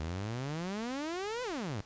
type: exponential two-way sweep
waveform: sawtooth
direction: up then down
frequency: 74.9 to 515 to 90.2 Hz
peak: -31 dBFS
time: 0-1.81 s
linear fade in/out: 0 ms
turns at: 1.43 s
effects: pink hiss -57 dBFS RMS until 1.85 s + resampled to 16000 Hz